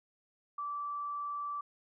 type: tone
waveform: sine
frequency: 1162 Hz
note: D6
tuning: 19 cents flat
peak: -35 dBFS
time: 0.58-1.61 s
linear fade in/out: 5 ms
effects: none